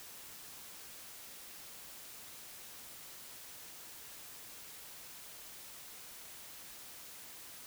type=silence; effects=white hiss -51 dBFS RMS until 7.66 s